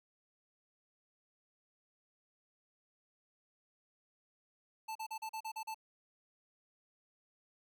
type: tone bursts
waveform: square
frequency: 880 Hz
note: A5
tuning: in tune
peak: -40 dBFS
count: 8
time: 4.88-5.745 s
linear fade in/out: 10 ms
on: 74 ms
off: 39 ms
effects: none